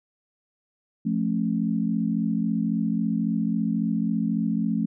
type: chord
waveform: sine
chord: F augmented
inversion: none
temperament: just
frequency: 174.61 / 218.3 / 272.8 Hz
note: F3 / A3 / C#4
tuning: 0 / -13 / -28 cents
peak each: -27 / -24 / -29 dBFS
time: 1.05-4.86 s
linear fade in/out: 10 ms
effects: none